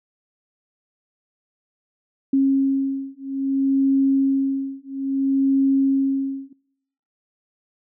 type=beating tone pair; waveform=sine; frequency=271.1 / 271.7 Hz; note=C#4 / C#4; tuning=-38 / -35 cents; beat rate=0.6 Hz; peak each=-20 dBFS; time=2.33-6.53 s; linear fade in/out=5 ms; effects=noise-tail reverb RT60 0.8 s tail -25 dB re dry